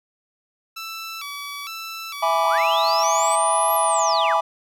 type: tone with vibrato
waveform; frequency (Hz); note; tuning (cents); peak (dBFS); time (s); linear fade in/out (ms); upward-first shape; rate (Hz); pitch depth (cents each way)
15% pulse; 1231; D#6; -19; -24; 0.76-3.36; 10; square; 1.1; 130
type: chord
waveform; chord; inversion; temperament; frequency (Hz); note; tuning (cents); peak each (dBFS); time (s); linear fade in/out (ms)
triangle; E dominant seventh; none; equal; 659.3 / 830.6 / 987.8 / 1174.7; E5 / G#5 / B5 / D6; 0 / 0 / 0 / 0; -21; 2.22-4.41; 10
type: linear two-way sweep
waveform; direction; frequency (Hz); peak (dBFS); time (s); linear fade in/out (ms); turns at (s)
sine; up then down; 698.5 to 11620 to 698.5; -24; 2.44-4.37; 5; 3.74
effects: none